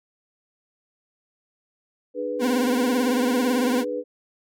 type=chord; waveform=sine; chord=G# diminished; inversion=second; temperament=equal with one note detuned; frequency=298.5 / 415.3 / 493.9 Hz; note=D4 / G#4 / B4; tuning=+28 / 0 / 0 cents; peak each=-32 / -32 / -26 dBFS; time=2.14-4.04 s; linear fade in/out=50 ms
type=tone with vibrato; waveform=40% pulse; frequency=250.5 Hz; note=B3; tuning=25 cents sharp; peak=-19 dBFS; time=2.39-3.85 s; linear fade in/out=50 ms; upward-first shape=sine; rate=18 Hz; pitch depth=99 cents each way
effects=MP3 96 kbps